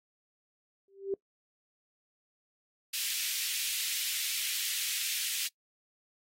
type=tone with exponential growth; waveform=sine; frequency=392 Hz; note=G4; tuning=in tune; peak=-26 dBFS; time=0.88-1.14 s; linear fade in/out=2 ms; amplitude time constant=55 ms
type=high-pass noise; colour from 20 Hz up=pink; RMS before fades=-34 dBFS; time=2.93-5.48 s; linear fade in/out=10 ms; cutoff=2400 Hz; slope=24 dB/octave
effects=noise-tail reverb RT60 0.1 s tail -23 dB re dry + AAC 48 kbps